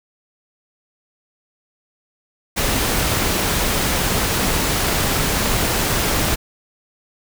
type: noise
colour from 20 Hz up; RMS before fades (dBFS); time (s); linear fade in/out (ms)
pink; -19; 2.56-6.36; 20
effects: none